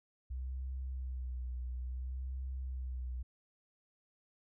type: tone with vibrato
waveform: sine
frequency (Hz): 63.5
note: B1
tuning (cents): +49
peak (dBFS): -37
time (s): 0.3-3.23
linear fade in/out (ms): 10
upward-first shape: sine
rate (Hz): 0.58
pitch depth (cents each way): 45
effects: none